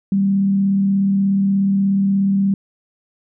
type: tone with frequency modulation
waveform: sine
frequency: 196.3 Hz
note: G3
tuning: 3 cents sharp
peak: -13 dBFS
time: 0.12-2.54 s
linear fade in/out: 2 ms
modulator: 36.7 Hz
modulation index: 0.21
effects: none